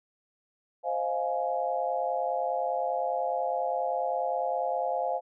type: chord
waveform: sine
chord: F minor seventh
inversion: second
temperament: just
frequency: 523.8 / 628.6 / 698.5 / 838.1 Hz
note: C5 / Eb5 / F5 / Ab5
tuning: +2 / +18 / 0 / +16 cents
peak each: -32 / -35 / -30 / -33 dBFS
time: 0.83-5.21 s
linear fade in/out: 50 ms
effects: none